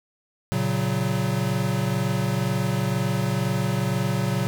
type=chord; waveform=square; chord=F# major; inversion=first; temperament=equal with one note detuned; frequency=116.54 / 138.59 / 185.64 Hz; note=A#2 / C#3 / F#3; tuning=0 / 0 / +6 cents; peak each=-27 / -27 / -27 dBFS; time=0.52-4.47 s; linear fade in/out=0 ms; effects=none